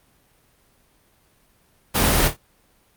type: noise with echo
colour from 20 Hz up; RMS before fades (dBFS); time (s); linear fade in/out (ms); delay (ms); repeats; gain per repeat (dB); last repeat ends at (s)
pink; -18; 1.94-2.29; 20; 27; 3; -9; 2.371
effects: pink hiss -60 dBFS RMS until 2.96 s + Opus 32 kbps